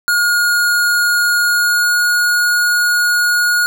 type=tone with pitch glide; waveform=square; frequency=1433 to 1442.1 Hz; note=F6 to F#6; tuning=+44 to -45 cents; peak=-12 dBFS; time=0.08-3.66 s; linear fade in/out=0 ms; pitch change=+11 cents; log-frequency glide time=1.46-2.03 s; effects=none